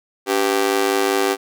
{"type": "tone with amplitude modulation", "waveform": "sawtooth", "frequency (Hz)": 390.1, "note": "G4", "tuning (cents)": -8, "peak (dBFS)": -8, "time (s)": [0.26, 1.37], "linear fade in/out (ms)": 50, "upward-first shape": "sine", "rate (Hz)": 105, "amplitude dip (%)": 100, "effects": []}